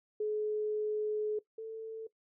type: tone pair in turn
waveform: sine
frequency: 425.4 / 444.4 Hz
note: G#4 / A4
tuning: +42 / +17 cents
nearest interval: minor second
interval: 75 cents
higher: second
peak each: -30 / -38 dBFS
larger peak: first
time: 0.2-1.39 / 1.58-2.07 s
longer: first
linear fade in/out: 5 ms
effects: noise-tail reverb RT60 0.1 s tail -18 dB re dry